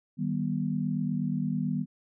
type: chord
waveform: sine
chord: Eb augmented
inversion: none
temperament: just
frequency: 155.56 / 194.45 / 243.1 Hz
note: Eb3 / G3 / B3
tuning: 0 / -14 / -27 cents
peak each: -31 dBFS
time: 0.17-1.86 s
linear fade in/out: 50 ms
effects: none